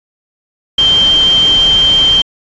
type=tone in noise; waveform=sine; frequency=3147 Hz; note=G7; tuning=6 cents sharp; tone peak=-6 dBFS; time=0.78-2.22 s; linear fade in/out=5 ms; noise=pink; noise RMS=-21 dBFS; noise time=0.78-2.22 s; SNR=+12 dB; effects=resampled to 16000 Hz